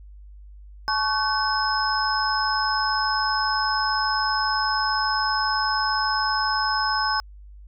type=tone cluster; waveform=sine; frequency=862 / 1112 / 1517 / 5150 Hz; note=A5 / C#6 / F#6 / E8; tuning=-36 / +5 / +43 / -41 cents; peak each=-26 dBFS; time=0.88-7.2 s; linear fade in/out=0 ms; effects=added 50 Hz sine -41 dBFS peak until 7.67 s